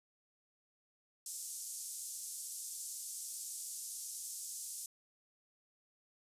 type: band-pass noise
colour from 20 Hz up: pink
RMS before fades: -45 dBFS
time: 1.26-4.86 s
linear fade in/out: 2 ms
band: 6500 to 11000 Hz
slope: 24 dB/octave
effects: resampled to 32000 Hz